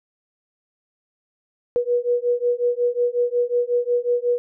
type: beating tone pair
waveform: sine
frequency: 482.1 / 487.6 Hz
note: B4 / B4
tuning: -42 / -22 cents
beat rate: 5.5 Hz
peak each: -21 dBFS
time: 1.76-4.38 s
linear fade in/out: 0 ms
effects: none